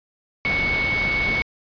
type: tone in noise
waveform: sine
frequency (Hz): 2217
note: C#7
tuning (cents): 0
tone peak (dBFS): -20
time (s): 0.45-1.42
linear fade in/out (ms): 0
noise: pink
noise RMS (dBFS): -27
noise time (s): 0.45-1.42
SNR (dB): +4
effects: resampled to 11025 Hz